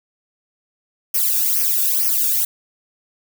violet noise with flanger, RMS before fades -18 dBFS, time 1.14-2.45 s, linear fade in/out 5 ms, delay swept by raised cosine 0.25 to 1 ms, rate 2.2 Hz, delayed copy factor -1, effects none

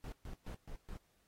brown noise bursts, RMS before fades -45 dBFS, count 5, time 0.04-0.97 s, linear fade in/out 0 ms, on 82 ms, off 130 ms, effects pink hiss -75 dBFS RMS until 1.27 s + AAC 48 kbps

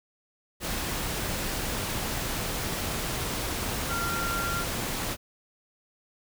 sine tone in noise, 1382 Hz, F6, 19 cents flat, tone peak -30 dBFS, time 3.88-4.65 s, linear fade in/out 50 ms, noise pink, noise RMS -31 dBFS, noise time 0.6-5.17 s, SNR -2 dB, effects none

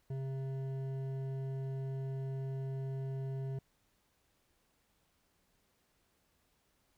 triangle tone with hard clipping, 134.1 Hz, C3, 43 cents sharp, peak -38 dBFS, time 0.1-3.59 s, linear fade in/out 5 ms, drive 13 dB, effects pink hiss -75 dBFS RMS until 6.97 s

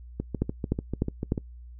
two click trains, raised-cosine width 3 ms, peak -11 / -16 dBFS, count 4 / 9, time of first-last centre 0.42-1.321 / 0.2-1.378 s, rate 3.33 / 6.79 Hz, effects noise-tail reverb RT60 0.1 s tail -23 dB re dry + added 60 Hz sine -42 dBFS peak until 1.79 s

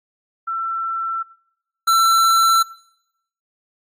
sine / square tone pair in turn, 1342 / 1342 Hz, E6 / E6, +31 / +31 cents, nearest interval unison, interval 0 cents, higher neither, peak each -21 / -13 dBFS, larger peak second, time 0.47-1.23 / 1.87-2.63 s, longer neither, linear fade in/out 10 ms, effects noise-tail reverb RT60 0.8 s tail -21 dB re dry + AAC 64 kbps

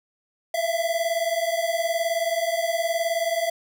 square beating tone pair, 659.3 / 678.3 Hz, E5 / E5, 0 / +49 cents, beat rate 19 Hz, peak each -26 dBFS, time 0.54-3.5 s, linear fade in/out 5 ms, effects none

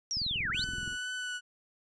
sine linear two-way sweep, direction down then up, 5770 to 1298 to 4702 Hz, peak -30 dBFS, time 0.11-0.64 s, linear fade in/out 0 ms, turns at 0.5 s
click train, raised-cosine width 5 ms, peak -30 dBFS, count 16, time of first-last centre 0.17-0.878 s, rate 21.2 Hz
pink low-pass noise, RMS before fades -49 dBFS, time 0.31-0.98 s, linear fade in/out 50 ms, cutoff 420 Hz, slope 48 dB/octave
30% pulse tone with vibrato, 1489 Hz, F#6, 11 cents sharp, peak -32 dBFS, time 0.53-1.41 s, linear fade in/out 50 ms, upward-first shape triangle, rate 2.1 Hz, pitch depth 17 cents each way
effects resampled to 22050 Hz

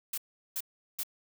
blue noise bursts, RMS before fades -34 dBFS, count 3, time 0.13-1.034 s, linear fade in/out 5 ms, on 48 ms, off 380 ms, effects none

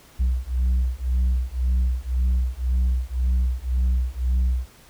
sine beating tone pair, 61.74 / 63.64 Hz, B1 / C2, 0 / -47 cents, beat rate 1.9 Hz, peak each -20 dBFS, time 0.19-4.67 s, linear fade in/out 20 ms, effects tanh soft clip ceiling -16 dBFS + pink hiss -51 dBFS RMS until 4.89 s

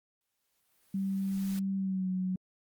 white noise with exponential growth, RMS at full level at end -46 dBFS, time 0.21-1.59 s, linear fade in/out 0 ms, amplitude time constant 300 ms
sine tone with pitch glide, 194 to 185.35 Hz, G3 to F#3, -18 to +3 cents, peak -29 dBFS, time 0.94-2.36 s, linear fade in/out 5 ms, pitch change -79 cents, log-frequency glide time 1.76-2.09 s
effects Opus 48 kbps

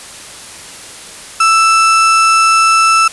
35% pulse tone, 1323 Hz, E6, 6 cents sharp, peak -5 dBFS, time 1.4-3.08 s, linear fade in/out 5 ms, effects white hiss -31 dBFS RMS until 3.12 s + resampled to 24000 Hz

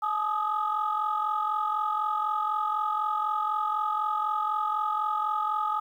sine tone cluster, 855 / 1225 / 1269 Hz, A5 / D#6 / D#6, -50 / -27 / +34 cents, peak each -29 dBFS, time 0.02-5.8 s, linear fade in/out 10 ms, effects tanh soft clip ceiling -18 dBFS + 10-bit

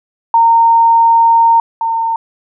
sine tone pair in turn, 920 / 911 Hz, A#5 / A#5, -23 / -40 cents, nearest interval unison, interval 17 cents, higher first, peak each -5 / -12 dBFS, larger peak first, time 0.34-1.6 / 1.81-2.16 s, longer first, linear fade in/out 2 ms, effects none

